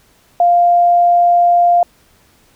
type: tone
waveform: sine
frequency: 698.5 Hz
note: F5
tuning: in tune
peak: -7 dBFS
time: 0.4-1.83 s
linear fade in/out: 2 ms
effects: pink hiss -52 dBFS RMS until 2.55 s